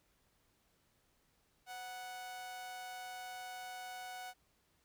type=tone with amplitude modulation; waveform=sawtooth; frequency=740 Hz; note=F#5; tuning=in tune; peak=-39 dBFS; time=1.66-4.34 s; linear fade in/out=50 ms; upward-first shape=sine; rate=223 Hz; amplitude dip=40%; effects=pink hiss -75 dBFS RMS until 4.84 s